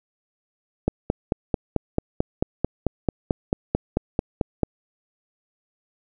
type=click train; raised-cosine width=2 ms; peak=-6 dBFS; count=18; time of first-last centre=0.88-4.633 s; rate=4.53 Hz; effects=none